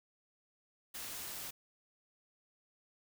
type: noise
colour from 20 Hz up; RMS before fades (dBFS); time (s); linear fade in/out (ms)
white; -44; 0.94-1.51; 10
effects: none